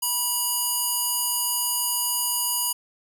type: tone with band-pass filter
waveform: square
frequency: 971 Hz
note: B5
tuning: 30 cents flat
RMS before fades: -25 dBFS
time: 0.02-2.73 s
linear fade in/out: 10 ms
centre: 12000 Hz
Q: 1.3
effects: none